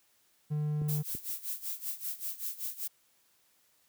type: tone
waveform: triangle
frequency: 150 Hz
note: D3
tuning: 37 cents sharp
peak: -27 dBFS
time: 0.5-1.03 s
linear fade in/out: 20 ms
type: clicks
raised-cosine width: 3 ms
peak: -28 dBFS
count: 2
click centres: 0.817 / 1.15 s
type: noise with tremolo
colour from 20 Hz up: violet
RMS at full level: -35 dBFS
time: 0.88-2.88 s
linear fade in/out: 10 ms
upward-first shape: sine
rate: 5.2 Hz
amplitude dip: 85%
effects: white hiss -69 dBFS RMS until 3.88 s + high-pass 60 Hz 12 dB/octave